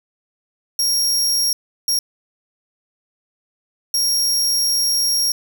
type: tone bursts at uneven times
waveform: sawtooth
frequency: 5588 Hz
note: F8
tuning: in tune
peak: -13 dBFS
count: 3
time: 0.79-1.53 / 1.88-1.99 / 3.94-5.32 s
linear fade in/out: 2 ms
effects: 7-bit